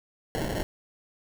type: noise with sample-and-hold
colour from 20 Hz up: blue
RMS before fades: -30 dBFS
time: 0.35-0.63 s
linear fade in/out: 0 ms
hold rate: 1225 Hz
effects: none